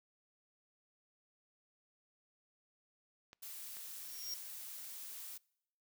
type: clicks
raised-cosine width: 0.2 ms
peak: -36 dBFS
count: 2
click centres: 3.331 / 3.769 s
type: noise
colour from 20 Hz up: blue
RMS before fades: -48 dBFS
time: 3.42-5.38 s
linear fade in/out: 10 ms
type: tone with exponential growth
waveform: square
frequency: 5588 Hz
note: F8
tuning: in tune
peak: -38 dBFS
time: 3.88-4.34 s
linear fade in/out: 2 ms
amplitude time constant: 100 ms
effects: noise-tail reverb RT60 0.8 s tail -26 dB re dry